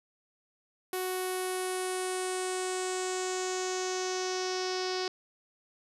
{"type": "tone with low-pass filter sweep", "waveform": "sawtooth", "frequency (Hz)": 370, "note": "F#4", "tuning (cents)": 0, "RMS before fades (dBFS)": -33, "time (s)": [0.93, 5.08], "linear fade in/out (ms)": 2, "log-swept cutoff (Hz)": [12000, 5000], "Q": 4.3, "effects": []}